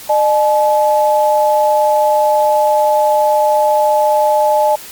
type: tone pair together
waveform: sine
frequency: 606 / 857 Hz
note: D#5 / A5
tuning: -46 / -46 cents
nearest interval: tritone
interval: 600 cents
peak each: -12 dBFS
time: 0.09-4.76 s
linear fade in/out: 10 ms
effects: white hiss -33 dBFS RMS until 4.91 s + Opus 48 kbps